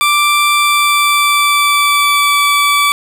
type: tone with pitch glide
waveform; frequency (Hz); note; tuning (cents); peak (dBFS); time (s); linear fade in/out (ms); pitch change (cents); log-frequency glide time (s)
20% pulse; 1174.7 to 1153.9; D6 to D6; 0 to -31; -4; 0.01-2.92; 0; -31; 0.53-2.39
effects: none